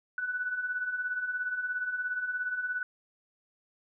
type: beating tone pair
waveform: sine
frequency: 1473 / 1490 Hz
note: F#6 / F#6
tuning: -8 / +12 cents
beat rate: 17 Hz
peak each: -38 / -31 dBFS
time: 0.18-2.83 s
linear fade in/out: 2 ms
effects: none